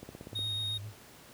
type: click train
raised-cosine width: 2 ms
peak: -30 dBFS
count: 7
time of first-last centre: 0.03-0.391 s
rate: 16.6 Hz
type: tone with vibrato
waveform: sine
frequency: 103.83 Hz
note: G#2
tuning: in tune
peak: -39 dBFS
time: 0.31-0.93 s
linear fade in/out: 50 ms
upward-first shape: sine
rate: 7.6 Hz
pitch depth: 67 cents each way
type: tone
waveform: triangle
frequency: 3729 Hz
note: A#7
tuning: in tune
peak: -31 dBFS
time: 0.35-0.78 s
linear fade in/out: 10 ms
effects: pink hiss -54 dBFS RMS until 1.33 s + high-pass 60 Hz 12 dB/octave